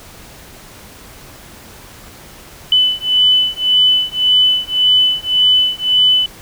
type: beating tone pair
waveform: sine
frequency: 3000 / 3001.8 Hz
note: F#7 / F#7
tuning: +23 / +24 cents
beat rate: 1.8 Hz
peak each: -13 dBFS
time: 2.72-6.26 s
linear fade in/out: 2 ms
effects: pink hiss -38 dBFS RMS until 6.41 s